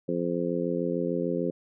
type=harmonic tone; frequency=86.7 Hz; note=F2; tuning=12 cents flat; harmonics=2 / 3 / 4 / 5 / 6; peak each=-32 / -32 / -32 / -32 / -32 dBFS; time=0.08-1.51 s; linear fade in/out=10 ms; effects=none